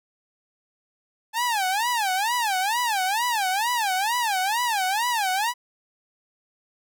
sawtooth tone with vibrato, 854 Hz, G#5, 48 cents sharp, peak -18 dBFS, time 1.33-5.54 s, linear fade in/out 50 ms, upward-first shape sine, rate 2.2 Hz, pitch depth 250 cents each way, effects none

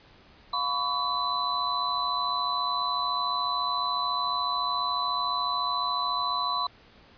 sine tone cluster, 704 / 998 / 1132 / 3999 Hz, F5 / B5 / C#6 / B7, +14 / +18 / +36 / +21 cents, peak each -38 / -30 / -29 / -31 dBFS, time 0.53-6.67 s, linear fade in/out 5 ms, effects pink hiss -55 dBFS RMS until 7.17 s + resampled to 11025 Hz

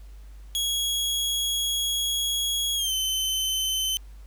sawtooth tone with pitch glide, 3323 to 3065 Hz, G#7 to G7, 0 to -40 cents, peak -21 dBFS, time 0.55-3.97 s, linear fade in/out 0 ms, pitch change -140 cents, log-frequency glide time 2.75-2.93 s, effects added 50 Hz sine -41 dBFS peak until 4.26 s + pink hiss -60 dBFS RMS until 4.26 s

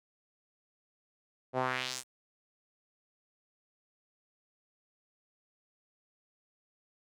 sawtooth tone with band-pass filter sweep, 128.4 Hz, C3, 32 cents flat, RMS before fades -34 dBFS, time 1.53-2.04 s, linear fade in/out 50 ms, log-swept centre 550 to 10000 Hz, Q 1.8, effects none

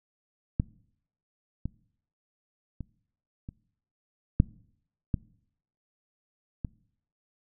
clicks, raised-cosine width 5 ms, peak -11 / -19 / -24 / -26 / -6 / -13 / -19 dBFS, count 7, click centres 0.599 / 1.656 / 2.807 / 3.489 / 4.401 / 5.142 / 6.648 s, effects noise-tail reverb RT60 0.7 s tail -23 dB re dry

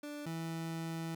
30% pulse tone pair in turn, 293.7 / 164.07 Hz, D4 / E3, 0 / -8 cents, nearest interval minor seventh, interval 1008 cents, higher first, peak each -39 / -35 dBFS, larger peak second, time 0.03-0.26 / 0.26-1.15 s, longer second, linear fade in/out 5 ms, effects none

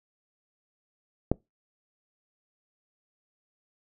click, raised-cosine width 2 ms, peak -9 dBFS, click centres 1.316 s, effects noise-tail reverb RT60 0.2 s tail -24 dB re dry

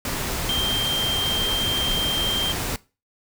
sine tone in noise, 3166 Hz, G7, 17 cents sharp, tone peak -21 dBFS, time 0.49-2.52 s, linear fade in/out 2 ms, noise pink, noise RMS -27 dBFS, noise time 0.05-2.76 s, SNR +3 dB, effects noise-tail reverb RT60 0.3 s tail -20 dB re dry

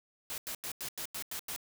white noise bursts, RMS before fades -39 dBFS, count 8, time 0.3-1.562 s, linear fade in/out 0 ms, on 79 ms, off 90 ms, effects none

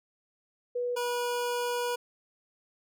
sine / 25% pulse tone pair in turn, 488.6 / 484.9 Hz, B4 / B4, -19 / -32 cents, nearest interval unison, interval 13 cents, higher first, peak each -28 / -25 dBFS, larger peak second, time 0.75-0.96 / 0.96-1.96 s, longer second, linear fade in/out 10 ms, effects none

